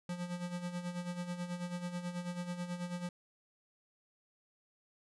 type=tone with tremolo; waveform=square; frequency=176.6 Hz; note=F3; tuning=20 cents sharp; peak=-36 dBFS; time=0.09-3.09 s; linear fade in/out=2 ms; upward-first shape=sine; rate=9.2 Hz; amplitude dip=65%; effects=resampled to 24000 Hz